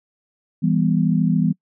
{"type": "chord", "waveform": "sine", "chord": "E minor", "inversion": "none", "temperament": "equal with one note detuned", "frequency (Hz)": [164.81, 198.39, 246.9], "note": ["E3", "G3", "B3"], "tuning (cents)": [0, 21, 0], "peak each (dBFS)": [-18, -20, -21], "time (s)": [0.62, 1.53], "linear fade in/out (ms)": 20, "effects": ["noise-tail reverb RT60 0.1 s tail -26 dB re dry"]}